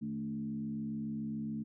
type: tone with frequency modulation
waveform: sine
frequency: 220 Hz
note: A3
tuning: in tune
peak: -35 dBFS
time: 0.01-1.64 s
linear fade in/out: 20 ms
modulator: 67.1 Hz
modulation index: 0.77
effects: none